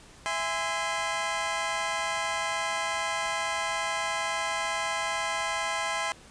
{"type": "chord", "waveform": "20% pulse", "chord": "E augmented", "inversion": "none", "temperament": "just", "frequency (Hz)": [659.3, 824.1, 1030.1], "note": ["E5", "G#5", "B#5"], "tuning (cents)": [0, -14, -27], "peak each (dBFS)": [-29, -28, -26], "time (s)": [0.26, 6.12], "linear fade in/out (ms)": 0, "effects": ["pink hiss -52 dBFS RMS until 6.3 s", "resampled to 22050 Hz"]}